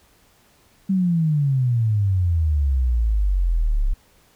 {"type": "exponential sweep", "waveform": "sine", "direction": "down", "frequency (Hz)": [196, 33], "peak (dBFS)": -16, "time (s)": [0.89, 3.94], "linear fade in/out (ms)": 10, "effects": ["pink hiss -57 dBFS RMS until 4.35 s"]}